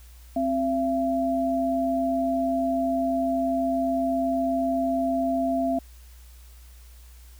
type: tone pair together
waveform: sine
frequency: 263.4 / 677 Hz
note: C4 / E5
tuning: +12 / +46 cents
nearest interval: octave + major third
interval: 1634 cents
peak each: -25 / -24 dBFS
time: 0.36-5.79 s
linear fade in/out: 5 ms
effects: added 60 Hz sine -45 dBFS peak until 7.39 s + white hiss -56 dBFS RMS until 7.39 s